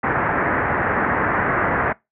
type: low-pass noise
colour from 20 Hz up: white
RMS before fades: -20 dBFS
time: 0.03-1.93 s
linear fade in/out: 10 ms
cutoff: 1900 Hz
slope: 48 dB/octave
effects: noise-tail reverb RT60 0.2 s tail -23 dB re dry + high-pass 60 Hz 12 dB/octave